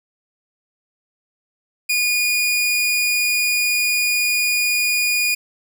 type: tone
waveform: sawtooth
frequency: 2446 Hz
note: D#7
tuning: 30 cents flat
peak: -13 dBFS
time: 1.89-5.35 s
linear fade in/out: 10 ms
effects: none